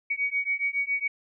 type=beating tone pair; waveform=sine; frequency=2247 / 2254.2 Hz; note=C#7 / C#7; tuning=+23 / +28 cents; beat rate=7.2 Hz; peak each=-28 dBFS; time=0.1-1.08 s; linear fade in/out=10 ms; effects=none